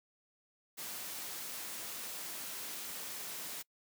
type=noise; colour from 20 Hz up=white; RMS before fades=-43 dBFS; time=0.77-3.63 s; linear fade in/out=20 ms; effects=noise-tail reverb RT60 0.1 s tail -25 dB re dry + high-pass 150 Hz 12 dB/octave